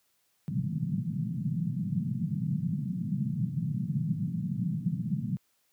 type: band-pass noise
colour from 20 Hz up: white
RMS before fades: -31 dBFS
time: 0.48-5.37 s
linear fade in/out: 0 ms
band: 120 to 200 Hz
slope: 48 dB/octave
effects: white hiss -72 dBFS RMS until 5.72 s + high-pass 60 Hz 12 dB/octave